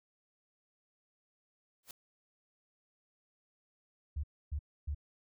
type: noise with exponential growth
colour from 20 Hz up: white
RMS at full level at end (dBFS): -43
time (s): 1.83-1.91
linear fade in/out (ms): 2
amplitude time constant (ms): 16
type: tone bursts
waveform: sine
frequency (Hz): 73.2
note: D2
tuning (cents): -5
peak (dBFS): -33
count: 3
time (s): 4.16-4.948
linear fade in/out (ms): 10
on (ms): 76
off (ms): 280
effects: none